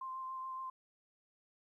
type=tone with vibrato; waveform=sine; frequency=1046.5 Hz; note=C6; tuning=in tune; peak=-40 dBFS; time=0.01-0.7 s; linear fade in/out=5 ms; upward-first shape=triangle; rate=7.1 Hz; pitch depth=16 cents each way; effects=13-bit